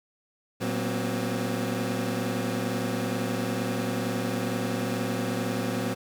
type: tone cluster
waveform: 25% pulse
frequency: 115.9 / 187.1 / 242.4 / 264.6 Hz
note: A#2 / F#3 / B3 / C4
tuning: -10 / +20 / -32 / +20 cents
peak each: -29 dBFS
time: 0.6-5.95 s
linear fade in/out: 20 ms
effects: 9-bit